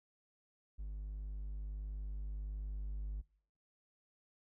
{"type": "tone with level ramp", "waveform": "triangle", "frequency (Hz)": 50.7, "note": "G#1", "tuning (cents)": -41, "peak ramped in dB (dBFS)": [-38, -35], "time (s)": [0.78, 3.22], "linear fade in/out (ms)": 20, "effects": ["noise-tail reverb RT60 0.6 s tail -25 dB re dry", "tanh soft clip ceiling -32 dBFS"]}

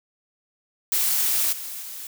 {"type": "noise with level steps", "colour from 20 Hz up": "blue", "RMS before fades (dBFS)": [-22, -34, -36], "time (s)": [0.92, 2.07], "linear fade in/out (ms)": 2, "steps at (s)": [1.52, 1.81], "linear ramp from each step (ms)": 10, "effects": []}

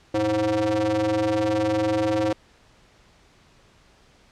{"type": "ring-modulated tone", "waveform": "square", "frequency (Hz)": 103.83, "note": "G#2", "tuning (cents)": 0, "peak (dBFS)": -18, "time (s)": [0.14, 2.33], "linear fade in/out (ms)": 5, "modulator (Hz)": 426, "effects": ["pink hiss -56 dBFS RMS until 4.31 s", "low-pass 6000 Hz 12 dB/octave"]}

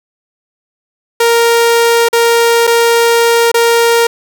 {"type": "tone with dropouts", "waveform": "sawtooth", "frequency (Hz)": 466.2, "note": "A#4", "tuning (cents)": 0, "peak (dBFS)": -3, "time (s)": [1.2, 4.07], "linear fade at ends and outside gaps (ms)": 5, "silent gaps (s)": [[2.087, 2.129], [2.67, 2.674], [3.517, 3.542]], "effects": []}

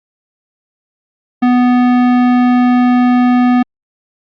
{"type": "tone with tanh clipping", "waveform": "sine", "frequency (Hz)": 247.4, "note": "B3", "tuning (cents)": 3, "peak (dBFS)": -9, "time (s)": [1.42, 3.63], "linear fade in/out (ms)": 10, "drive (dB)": 17, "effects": ["Opus 48 kbps"]}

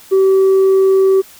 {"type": "tone with tanh clipping", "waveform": "sine", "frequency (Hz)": 384.1, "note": "G4", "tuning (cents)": -35, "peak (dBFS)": -8, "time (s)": [0.11, 1.22], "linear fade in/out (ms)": 20, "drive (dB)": 1, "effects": ["white hiss -41 dBFS RMS until 1.39 s"]}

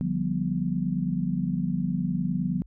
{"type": "chord", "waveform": "sine", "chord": "G dominant seventh", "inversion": "second", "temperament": "just", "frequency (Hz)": [147, 176.4, 196, 245], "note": ["D3", "F3", "G3", "B3"], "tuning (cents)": [2, 18, 0, -14], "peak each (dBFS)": [-32, -27, -31, -31], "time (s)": [0.01, 2.62], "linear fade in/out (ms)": 0, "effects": ["added 50 Hz sine -47 dBFS peak until 2.66 s"]}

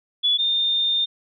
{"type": "tone pair in turn", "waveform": "sine", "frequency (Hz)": [3423, 3625], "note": ["A7", "A#7"], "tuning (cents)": [-48, -49], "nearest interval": "minor second", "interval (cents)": 99, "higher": "second", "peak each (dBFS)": [-16, -18], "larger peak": "first", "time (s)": [[0.23, 0.38], [0.38, 1.06]], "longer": "second", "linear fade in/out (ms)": 20, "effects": []}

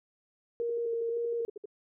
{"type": "tone with vibrato", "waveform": "sine", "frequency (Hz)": 466.2, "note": "A#4", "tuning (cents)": 0, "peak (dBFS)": -29, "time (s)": [0.6, 1.45], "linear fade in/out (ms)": 0, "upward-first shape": "square", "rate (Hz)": 1.9, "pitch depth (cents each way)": 12}
{"type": "tone bursts", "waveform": "sine", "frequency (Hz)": 415.3, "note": "G#4", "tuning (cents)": 0, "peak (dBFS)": -37, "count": 14, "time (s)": [0.61, 1.657], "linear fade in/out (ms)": 5, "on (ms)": 20, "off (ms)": 59}
{"effects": []}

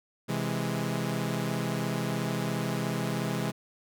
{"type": "chord", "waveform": "sawtooth", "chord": "C augmented", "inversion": "none", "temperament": "equal", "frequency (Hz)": [130.81, 164.81, 207.7], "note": ["C3", "E3", "G#3"], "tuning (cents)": [0, 0, 0], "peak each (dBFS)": -29, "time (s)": [0.28, 3.52], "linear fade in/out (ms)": 20, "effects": []}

